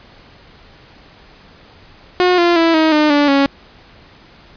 sawtooth tone with pitch steps, 361.2 / 345.7 / 330.8 / 316.6 / 303 / 290 / 277.6 Hz, F#4 / F4 / E4 / D#4 / D#4 / D4 / C#4, -42 / -18 / +6 / +30 / -46 / -22 / +3 cents, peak -6 dBFS, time 2.2-3.46 s, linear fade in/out 0 ms, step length 180 ms, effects pink hiss -44 dBFS RMS until 4.56 s + resampled to 11025 Hz

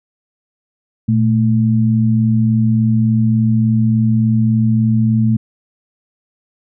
sine tone pair together, 116.54 / 220 Hz, A#2 / A3, 0 / 0 cents, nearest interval major seventh, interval 1100 cents, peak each -13 dBFS, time 1.08-5.37 s, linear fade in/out 10 ms, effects none

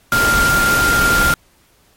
sine tone in noise, 1396.9 Hz, F6, in tune, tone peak -12 dBFS, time 0.12-1.34 s, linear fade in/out 2 ms, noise pink, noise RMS -18 dBFS, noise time 0.12-1.34 s, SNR +3 dB, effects pink hiss -54 dBFS RMS until 1.96 s + MP3 64 kbps

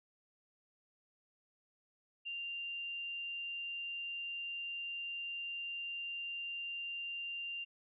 sine tone, 2785 Hz, F7, 5 cents flat, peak -39 dBFS, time 2.25-7.65 s, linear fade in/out 20 ms, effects none

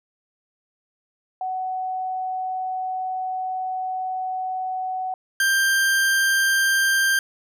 sine / 40% pulse tone pair in turn, 747 / 1582.8 Hz, F#5 / G6, +16 / +16 cents, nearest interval octave + minor second, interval 1300 cents, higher second, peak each -24 / -16 dBFS, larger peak second, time 1.41-5.14 / 5.4-7.19 s, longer first, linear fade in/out 2 ms, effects none

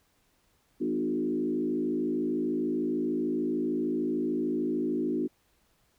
sine tone with frequency modulation, 303.8 Hz, D#4, 41 cents flat, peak -26 dBFS, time 0.8-5.28 s, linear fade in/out 20 ms, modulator 53.4 Hz, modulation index 1.4, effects pink hiss -69 dBFS RMS until 5.98 s

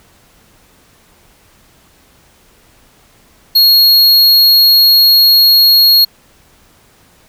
square tone, 4300 Hz, C8, 47 cents sharp, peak -5 dBFS, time 3.55-6.05 s, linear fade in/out 10 ms, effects pink hiss -48 dBFS RMS until 7.28 s

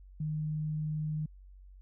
sine tone, 153.8 Hz, D#3, 20 cents flat, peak -31 dBFS, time 0.2-1.26 s, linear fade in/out 5 ms, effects added 47 Hz sine -50 dBFS peak until 1.81 s

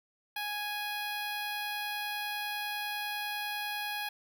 10% pulse tone with notch filter, 830 Hz, G#5, 1 cent flat, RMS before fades -36 dBFS, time 0.36-4.09 s, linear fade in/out 5 ms, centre 6700 Hz, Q 0.98, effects none

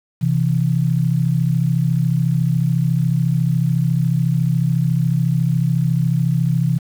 sine tone pair together, 130.81 / 164.81 Hz, C3 / E3, 0 / 0 cents, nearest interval major third, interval 400 cents, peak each -17 dBFS, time 0.21-6.79 s, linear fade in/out 20 ms, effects 7-bit

